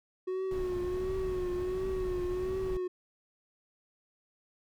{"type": "tone with vibrato", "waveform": "triangle", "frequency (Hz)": 368.4, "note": "F#4", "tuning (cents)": -7, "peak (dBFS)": -29, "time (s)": [0.27, 2.88], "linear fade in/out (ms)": 10, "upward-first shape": "triangle", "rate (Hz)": 1.4, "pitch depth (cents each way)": 57}
{"type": "noise", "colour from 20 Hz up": "brown", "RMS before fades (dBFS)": -40, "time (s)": [0.51, 2.77], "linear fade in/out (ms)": 2}
{"effects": []}